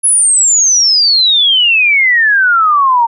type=exponential sweep; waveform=sine; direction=down; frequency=10580 to 909 Hz; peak=-6 dBFS; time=0.03-3.07 s; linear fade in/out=20 ms; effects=none